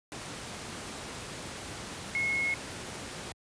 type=tone in noise; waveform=sine; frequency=2172 Hz; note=C#7; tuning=36 cents flat; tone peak=-27 dBFS; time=2.15-2.54 s; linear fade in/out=0 ms; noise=pink; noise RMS=-40 dBFS; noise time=0.12-3.32 s; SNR=+10 dB; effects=high-pass 80 Hz 12 dB/octave + resampled to 22050 Hz